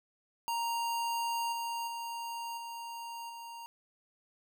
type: tone with level steps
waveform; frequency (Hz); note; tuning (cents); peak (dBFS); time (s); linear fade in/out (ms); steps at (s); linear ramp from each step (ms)
square; 932.3; A#5; 0; -32 / -35 / -38 / -41 / -44; 0.48-3.66; 0; 1.52 / 1.87 / 2.57 / 3.29; 10
effects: none